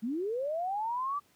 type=linear sweep; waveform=sine; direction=up; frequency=206.6 to 1181 Hz; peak=-30 dBFS; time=0.02-1.2 s; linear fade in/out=20 ms; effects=pink hiss -66 dBFS RMS until 1.35 s + high-pass 100 Hz 12 dB/octave